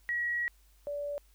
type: tone pair in turn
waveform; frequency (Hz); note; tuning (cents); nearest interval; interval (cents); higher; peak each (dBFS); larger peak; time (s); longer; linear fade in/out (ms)
sine; 1913 / 578.2; A#6 / D5; +44 / -27; octave + major sixth; 2071; first; -29 / -33; first; 0.09-0.48 / 0.87-1.18; first; 0
effects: added 50 Hz sine -60 dBFS peak until 1.34 s + white hiss -68 dBFS RMS until 1.34 s